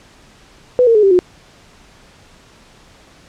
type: tone with pitch steps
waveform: sine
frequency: 498.2 / 459.5 / 423.8 / 390.9 / 360.5 Hz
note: B4 / A#4 / G#4 / G4 / F#4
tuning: +15 / -25 / +35 / -5 / -45 cents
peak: -7 dBFS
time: 0.79-1.19 s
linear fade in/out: 0 ms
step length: 80 ms
effects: pink hiss -46 dBFS RMS until 3.28 s + low-pass 7000 Hz 12 dB/octave